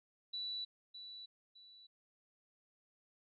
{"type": "tone with echo", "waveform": "sine", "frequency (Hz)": 3951, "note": "B7", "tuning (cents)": 0, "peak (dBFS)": -39, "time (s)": [0.33, 0.65], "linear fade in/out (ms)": 10, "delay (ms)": 610, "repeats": 2, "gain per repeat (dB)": -9, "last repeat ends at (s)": 1.87, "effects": []}